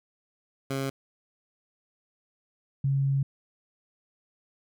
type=tone pair in turn; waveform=15% pulse / sine; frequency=135.7 / 137.36 Hz; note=C#3 / C#3; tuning=-36 / -15 cents; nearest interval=unison; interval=21 cents; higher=second; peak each=-22 dBFS; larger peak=neither; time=0.7-0.9 / 2.84-3.23 s; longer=second; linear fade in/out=5 ms; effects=none